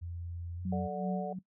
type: tone with pitch glide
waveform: sine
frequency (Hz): 85.9 to 89.55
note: F2 to F2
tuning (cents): -28 to +44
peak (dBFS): -38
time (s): 0.01-0.88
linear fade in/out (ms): 20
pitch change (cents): +72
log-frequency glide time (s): 0.56-0.61
type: tone with tremolo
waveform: sine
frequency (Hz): 185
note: F#3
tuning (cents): 0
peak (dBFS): -30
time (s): 0.65-1.39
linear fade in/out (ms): 5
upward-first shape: sine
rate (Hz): 2.7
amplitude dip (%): 70
type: chord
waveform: sine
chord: D major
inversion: second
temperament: just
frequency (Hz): 440.5 / 587.3 / 734.2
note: A4 / D5 / F#5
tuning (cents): +2 / 0 / -14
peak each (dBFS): -40 / -39 / -38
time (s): 0.72-1.33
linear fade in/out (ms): 5
effects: noise-tail reverb RT60 0.1 s tail -17 dB re dry